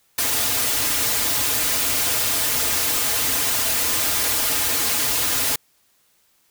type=noise with comb filter; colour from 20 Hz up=white; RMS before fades=-21 dBFS; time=0.18-5.56 s; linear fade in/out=5 ms; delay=5.3 ms; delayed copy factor=-1; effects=white hiss -62 dBFS RMS until 6.5 s